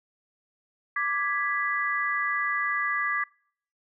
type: chord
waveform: sine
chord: G# diminished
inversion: second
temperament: equal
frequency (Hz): 1174.7 / 1661.2 / 1975.5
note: D6 / G#6 / B6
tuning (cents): 0 / 0 / 0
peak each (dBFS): -29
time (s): 0.96-3.24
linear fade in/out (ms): 5
effects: noise-tail reverb RT60 0.6 s tail -26 dB re dry